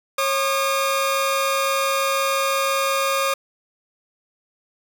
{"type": "tone pair together", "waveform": "sawtooth", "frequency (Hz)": [545.1, 1216], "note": ["C#5", "D#6"], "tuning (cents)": [-29, -40], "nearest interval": "octave + major second", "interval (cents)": 1389, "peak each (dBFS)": -18, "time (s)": [0.18, 3.34], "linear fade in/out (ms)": 5, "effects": []}